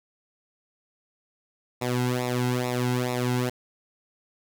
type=tone with flanger; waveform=sawtooth; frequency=124.3 Hz; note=B2; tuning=12 cents sharp; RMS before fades=-26 dBFS; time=1.81-3.5 s; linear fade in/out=10 ms; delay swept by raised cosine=0.64 to 1.74 ms; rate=2.3 Hz; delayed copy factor=-0.85; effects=9-bit